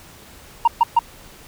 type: tone bursts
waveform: sine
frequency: 932.3 Hz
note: A#5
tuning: in tune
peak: -7 dBFS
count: 3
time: 0.65-0.991 s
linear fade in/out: 5 ms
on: 27 ms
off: 130 ms
effects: tanh soft clip ceiling -8 dBFS + pink hiss -44 dBFS RMS until 1.47 s